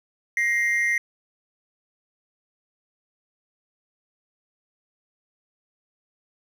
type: ring-modulated tone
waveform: triangle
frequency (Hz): 1993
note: B6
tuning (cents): +15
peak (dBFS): -15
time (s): 0.37-0.98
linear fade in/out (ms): 2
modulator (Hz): 106
effects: none